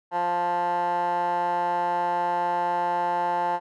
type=tone with band-pass filter; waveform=15% pulse; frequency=175.2 Hz; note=F3; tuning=6 cents sharp; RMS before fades=-25 dBFS; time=0.11-3.6 s; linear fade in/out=50 ms; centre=940 Hz; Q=9.1; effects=none